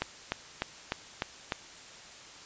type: click train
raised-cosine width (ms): 0.3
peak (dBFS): -13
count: 6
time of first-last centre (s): 0.02-1.522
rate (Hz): 3.33
effects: white hiss -49 dBFS RMS until 2.45 s + resampled to 16000 Hz